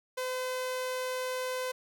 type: tone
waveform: sawtooth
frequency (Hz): 510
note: C5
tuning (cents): -44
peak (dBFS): -28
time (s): 0.17-1.72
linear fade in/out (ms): 10
effects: none